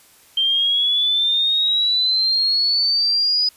sine exponential sweep, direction up, 3142 to 4978 Hz, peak -15 dBFS, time 0.37-3.49 s, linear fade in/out 5 ms, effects white hiss -51 dBFS RMS until 3.56 s + resampled to 32000 Hz

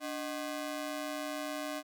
sawtooth ring-modulated tone, 455.1 Hz, A#4, 42 cents flat, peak -29 dBFS, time 0-1.83 s, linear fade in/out 50 ms, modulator 164 Hz, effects none

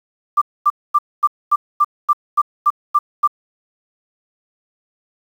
sine tone bursts, 1182 Hz, D6, 11 cents sharp, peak -9 dBFS, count 11, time 0.37-3.276 s, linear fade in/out 10 ms, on 46 ms, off 240 ms, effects 7-bit

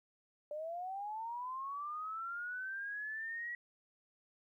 sine linear sweep, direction up, 585 to 1931 Hz, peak -39 dBFS, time 0.51-3.55 s, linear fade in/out 2 ms, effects 13-bit

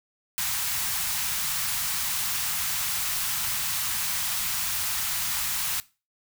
white band-stop noise, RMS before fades -28 dBFS, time 0.38-5.8 s, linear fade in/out 0 ms, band 180 to 830 Hz, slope 24 dB/octave, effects noise-tail reverb RT60 0.3 s tail -19 dB re dry

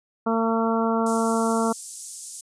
harmonic tone, 226.5 Hz, A#3, 50 cents flat, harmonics 1 / 2 / 3 / 4 / 5 / 6, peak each -23 / -26 / -28 / -29 / -30 / -31 dBFS, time 0.26-1.73 s, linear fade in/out 10 ms
pink high-pass noise, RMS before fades -34 dBFS, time 1.06-2.41 s, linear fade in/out 5 ms, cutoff 6700 Hz, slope 24 dB/octave
effects resampled to 22050 Hz

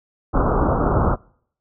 pink low-pass noise, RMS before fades -18 dBFS, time 0.33-1.16 s, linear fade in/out 20 ms, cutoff 1400 Hz, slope 96 dB/octave, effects noise-tail reverb RT60 0.6 s tail -25 dB re dry

